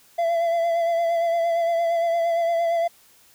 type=tone with vibrato; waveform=triangle; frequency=675 Hz; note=E5; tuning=41 cents sharp; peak=-17 dBFS; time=0.18-2.88 s; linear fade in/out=10 ms; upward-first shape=sine; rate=8.7 Hz; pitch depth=29 cents each way; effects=white hiss -55 dBFS RMS until 3.34 s